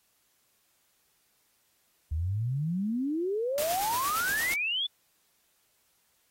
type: exponential sweep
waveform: sine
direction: up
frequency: 73.3 to 3520 Hz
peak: -27 dBFS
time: 2.11-4.87 s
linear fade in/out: 10 ms
type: noise with tremolo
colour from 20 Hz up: white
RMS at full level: -33 dBFS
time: 3.58-4.54 s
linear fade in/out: 0 ms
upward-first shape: sine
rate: 8.7 Hz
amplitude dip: 40%
effects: white hiss -70 dBFS RMS until 6.3 s + AAC 48 kbps